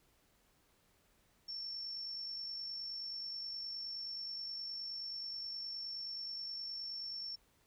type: tone with amplitude modulation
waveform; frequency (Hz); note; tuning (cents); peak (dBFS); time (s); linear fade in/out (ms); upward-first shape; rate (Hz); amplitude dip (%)
sine; 5430; F8; -50; -39; 1.48-7.36; 10; sine; 49.5; 35
effects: pink hiss -72 dBFS RMS until 7.66 s